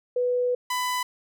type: tone pair in turn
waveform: sine / sawtooth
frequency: 493.9 / 998.7 Hz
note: B4 / B5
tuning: 0 / +19 cents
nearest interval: octave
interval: 1219 cents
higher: second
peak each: -21 dBFS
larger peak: neither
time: 0.16-0.55 / 0.7-1.03 s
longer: first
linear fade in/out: 5 ms
effects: none